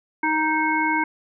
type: harmonic tone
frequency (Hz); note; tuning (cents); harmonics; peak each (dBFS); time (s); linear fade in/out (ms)
311.9; D#4; +4; 1 / 3 / 5 / 7; -25 / -22 / -26 / -25; 0.23-1.04; 5
effects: none